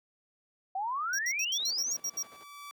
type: exponential sweep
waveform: sine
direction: up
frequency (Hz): 740 to 6800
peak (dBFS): -30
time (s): 0.75-1.93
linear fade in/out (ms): 5
type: tone bursts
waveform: square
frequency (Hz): 5670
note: F8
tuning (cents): +25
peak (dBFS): -31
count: 9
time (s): 1.13-2.228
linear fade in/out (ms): 5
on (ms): 58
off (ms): 72
type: tone with exponential growth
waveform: sawtooth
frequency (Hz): 1154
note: D6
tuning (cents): -31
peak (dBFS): -38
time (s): 1.19-2.71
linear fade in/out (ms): 0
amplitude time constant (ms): 330
type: noise with tremolo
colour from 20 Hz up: brown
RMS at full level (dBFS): -43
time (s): 1.59-2.44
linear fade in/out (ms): 10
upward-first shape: square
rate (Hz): 11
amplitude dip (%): 60
effects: high-pass 400 Hz 12 dB/octave